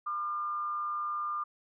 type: tone with frequency modulation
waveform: sine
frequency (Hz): 1200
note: D6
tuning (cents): +37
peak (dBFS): -31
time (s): 0.06-1.44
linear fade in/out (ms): 10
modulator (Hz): 177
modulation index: 0.32
effects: none